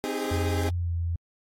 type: chord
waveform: 30% pulse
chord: Ab major seventh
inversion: first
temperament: equal with one note detuned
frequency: 261.6 / 311.1 / 399.1 / 415.3 Hz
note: C4 / Eb4 / G4 / Ab4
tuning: 0 / 0 / +31 / 0 cents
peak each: -31 dBFS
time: 0.04-0.69 s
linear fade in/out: 0 ms
type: tone with pitch glide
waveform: sine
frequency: 87.9 to 84.81 Hz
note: F2 to E2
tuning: +12 to +50 cents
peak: -25 dBFS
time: 0.31-1.16 s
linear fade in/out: 5 ms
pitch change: -62 cents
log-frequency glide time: 0.74-0.93 s
effects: AAC 48 kbps